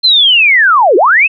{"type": "linear two-way sweep", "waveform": "sine", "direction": "down then up", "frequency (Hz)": [4186, 329.6, 2702], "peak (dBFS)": -4, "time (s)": [0.03, 1.28], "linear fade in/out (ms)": 20, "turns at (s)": 0.96, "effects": []}